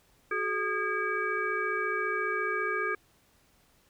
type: tone cluster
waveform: sine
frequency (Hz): 372.2 / 426.8 / 1225 / 1631 / 2293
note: F#4 / G#4 / D#6 / G#6 / D7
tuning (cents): +10 / +47 / -27 / -32 / -42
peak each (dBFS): -36 / -35 / -33 / -32 / -36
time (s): 0.31-2.95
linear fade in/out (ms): 5
effects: pink hiss -65 dBFS RMS until 3.89 s